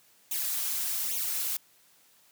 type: noise with flanger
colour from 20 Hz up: blue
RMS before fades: -31 dBFS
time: 0.31-1.57 s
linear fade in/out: 5 ms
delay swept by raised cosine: 0.3 to 5.6 ms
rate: 1.2 Hz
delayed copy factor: +0.9
effects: white hiss -62 dBFS RMS until 2.31 s + high-pass 100 Hz 12 dB/octave